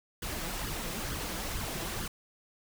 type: noise with flanger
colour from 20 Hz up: pink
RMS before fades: -36 dBFS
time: 0.22-2.08 s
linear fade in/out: 5 ms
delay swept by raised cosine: 0.61 to 6.11 ms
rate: 2.2 Hz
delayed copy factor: +0.65
effects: none